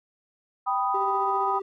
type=chord; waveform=sine; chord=G augmented; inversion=none; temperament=equal; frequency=784 / 987.8 / 1244.5 Hz; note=G5 / B5 / D#6; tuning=0 / 0 / 0 cents; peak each=-27 dBFS; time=0.66-1.6 s; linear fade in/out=20 ms
type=tone with tremolo; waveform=triangle; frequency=390 Hz; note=G4; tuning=9 cents flat; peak=-27 dBFS; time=0.94-1.62 s; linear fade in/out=5 ms; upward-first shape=sine; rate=15 Hz; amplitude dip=40%
effects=none